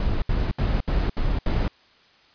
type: noise bursts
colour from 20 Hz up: brown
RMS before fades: -22 dBFS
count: 6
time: 0-1.68 s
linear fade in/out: 2 ms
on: 220 ms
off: 72 ms
effects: white hiss -56 dBFS RMS until 2.34 s + resampled to 11025 Hz